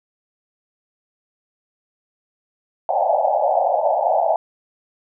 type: band-pass noise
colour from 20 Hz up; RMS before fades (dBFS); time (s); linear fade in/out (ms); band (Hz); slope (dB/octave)
pink; -18; 2.89-4.36; 2; 560 to 860; 96
effects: none